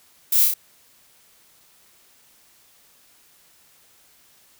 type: noise with echo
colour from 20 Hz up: violet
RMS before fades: -19 dBFS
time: 0.32-0.45 s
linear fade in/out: 5 ms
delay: 30 ms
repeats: 3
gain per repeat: -2 dB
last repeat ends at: 0.54 s
effects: white hiss -56 dBFS RMS until 4.59 s